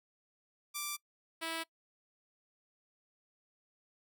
5% pulse tone pair in turn, 1174.7 / 327 Hz, D6 / E4, 0 / -14 cents, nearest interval octave + minor seventh, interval 2214 cents, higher first, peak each -25 / -25 dBFS, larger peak neither, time 0.74-0.97 / 1.41-1.64 s, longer neither, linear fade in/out 20 ms, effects noise-tail reverb RT60 0.1 s tail -22 dB re dry

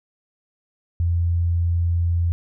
sine tone, 85.5 Hz, F2, 36 cents flat, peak -17 dBFS, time 1-2.32 s, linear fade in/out 0 ms, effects none

